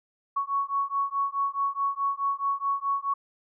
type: beating tone pair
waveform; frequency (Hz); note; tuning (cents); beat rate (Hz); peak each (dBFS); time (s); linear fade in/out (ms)
sine; 1110 / 1114.7; C#6 / C#6; +2 / +9; 4.7; -28; 0.36-3.14; 10
effects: none